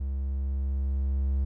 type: tone with level ramp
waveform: triangle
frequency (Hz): 67.7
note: C#2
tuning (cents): -40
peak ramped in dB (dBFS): -26 to -21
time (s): 0-1.45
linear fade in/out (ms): 10
effects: none